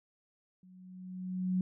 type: tone with level ramp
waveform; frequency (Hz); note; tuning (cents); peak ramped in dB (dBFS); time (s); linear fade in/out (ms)
sine; 184.2; F#3; -7; -55 to -26; 0.63-1.61; 2
effects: none